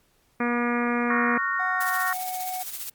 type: harmonic tone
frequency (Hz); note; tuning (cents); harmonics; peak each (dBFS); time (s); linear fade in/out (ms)
239.9; A#3; +50; 1 / 2 / 3 / 4 / 5 / 6 / 7 / 8 / 9 / 10; -25 / -30 / -34 / -35 / -31 / -35 / -34 / -36 / -36 / -38; 0.4-1.38; 5
type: chord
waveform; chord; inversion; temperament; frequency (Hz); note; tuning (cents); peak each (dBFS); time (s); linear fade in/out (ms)
sine; Gb major seventh; second; just; 1110 / 1387.5 / 1480 / 1850; Db6 / F6 / Gb6 / Bb6; +2 / -12 / 0 / -14; -28 / -31 / -32 / -27; 1.1-2.13; 2
type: tone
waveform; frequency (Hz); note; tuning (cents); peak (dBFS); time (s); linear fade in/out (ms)
triangle; 740; F#5; 0; -28; 1.59-2.63; 10
type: noise with tremolo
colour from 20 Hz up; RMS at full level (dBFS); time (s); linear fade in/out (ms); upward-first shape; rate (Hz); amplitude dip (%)
blue; -32; 1.8-2.9; 10; sine; 15; 55
effects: pink hiss -65 dBFS RMS until 2.94 s + Opus 48 kbps